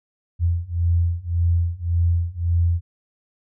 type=beating tone pair; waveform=sine; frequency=84.6 / 86.4 Hz; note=E2 / F2; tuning=+45 / -18 cents; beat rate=1.8 Hz; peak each=-21 / -20 dBFS; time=0.39-2.81 s; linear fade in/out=50 ms; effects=none